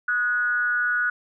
sine tone with frequency modulation, 1462 Hz, F#6, 21 cents flat, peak -20 dBFS, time 0.08-1.1 s, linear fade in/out 5 ms, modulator 225 Hz, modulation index 0.45, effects none

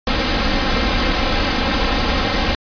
pink noise with comb filter, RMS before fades -17 dBFS, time 0.07-2.55 s, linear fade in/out 2 ms, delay 3.8 ms, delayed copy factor +0.65, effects resampled to 11025 Hz

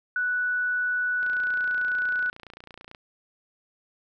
sine tone, 1480 Hz, F#6, in tune, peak -23 dBFS, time 0.16-2.3 s, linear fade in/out 2 ms
click train, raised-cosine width 0.3 ms, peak -27 dBFS, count 51, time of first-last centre 1.23-2.948 s, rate 29.1 Hz
effects none

